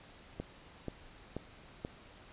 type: click train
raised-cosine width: 2 ms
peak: -24 dBFS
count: 4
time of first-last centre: 0.4-1.849 s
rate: 2.07 Hz
effects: pink hiss -56 dBFS RMS until 2.32 s + resampled to 8000 Hz